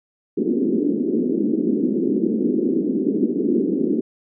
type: band-pass noise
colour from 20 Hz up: pink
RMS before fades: -20 dBFS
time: 0.37-4.01 s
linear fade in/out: 10 ms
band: 210 to 400 Hz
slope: 48 dB/octave
effects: none